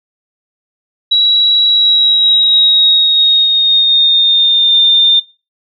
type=tone with pitch glide; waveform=sine; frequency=3891 to 3610 Hz; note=B7 to A7; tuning=-27 to +44 cents; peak=-6 dBFS; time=1.11-5.2 s; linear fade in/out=10 ms; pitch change=-129 cents; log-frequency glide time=1.68-4.75 s; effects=noise-tail reverb RT60 0.3 s tail -18 dB re dry